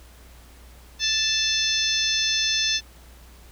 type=harmonic tone with a mistuned harmonic; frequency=880 Hz; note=A5; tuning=in tune; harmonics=2 / 3 / 4 / 5 / 6 / 7; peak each=-31 / -29 / -25 / -30 / -26 / -28 dBFS; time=0.99-2.81 s; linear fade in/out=50 ms; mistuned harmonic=5; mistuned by=-58 cents; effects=added 60 Hz sine -46 dBFS peak until 3.51 s + pink hiss -52 dBFS RMS until 3.51 s